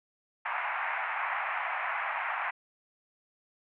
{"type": "band-pass noise", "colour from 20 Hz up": "pink", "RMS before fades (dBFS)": -33, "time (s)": [0.45, 2.51], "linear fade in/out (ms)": 10, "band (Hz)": [730, 2400], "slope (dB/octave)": 48, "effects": []}